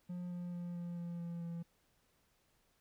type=tone with pitch steps; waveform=triangle; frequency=177.6 / 176.17 / 174.75 / 173.34 / 171.95 / 170.56 / 169.19 Hz; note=F3 / F3 / F3 / F3 / F3 / F3 / E3; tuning=+29 / +15 / +1 / -13 / -27 / -41 / +45 cents; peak=-38 dBFS; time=0.09-1.63 s; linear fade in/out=10 ms; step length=220 ms; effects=pink hiss -75 dBFS RMS until 2.8 s